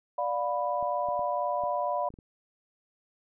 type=chord; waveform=sine; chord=B diminished; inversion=first; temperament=equal with one note detuned; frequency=587.3 / 711.5 / 987.8 Hz; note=D5 / F5 / B5; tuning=0 / +32 / 0 cents; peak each=-31 dBFS; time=0.18-2.09 s; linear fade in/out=5 ms
type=clicks; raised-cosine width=3 ms; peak=-35 dBFS; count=7; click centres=0.827 / 1.087 / 1.193 / 1.637 / 2.104 / 2.14 / 2.188 s
effects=none